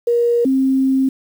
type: tone pair in turn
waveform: sine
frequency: 473.9 / 265.5 Hz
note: A#4 / C4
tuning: +28 / +25 cents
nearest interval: minor seventh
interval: 1003 cents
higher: first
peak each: -12 dBFS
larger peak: neither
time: 0.07-0.45 / 0.45-1.09 s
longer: second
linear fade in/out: 5 ms
effects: 7-bit